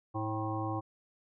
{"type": "harmonic tone with a mistuned harmonic", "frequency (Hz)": 107.9, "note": "A2", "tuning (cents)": -33, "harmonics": [1, 3, 5, 7, 9, 10], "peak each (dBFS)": [-36, -37, -43, -39, -44, -41], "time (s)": [0.14, 0.81], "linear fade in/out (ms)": 20, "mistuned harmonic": 7, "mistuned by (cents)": 58, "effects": []}